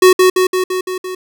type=tone with echo; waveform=square; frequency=370 Hz; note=F#4; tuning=in tune; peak=-4 dBFS; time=0.02-0.13 s; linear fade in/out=5 ms; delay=170 ms; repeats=6; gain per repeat=-3 dB; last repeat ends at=1.15 s; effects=none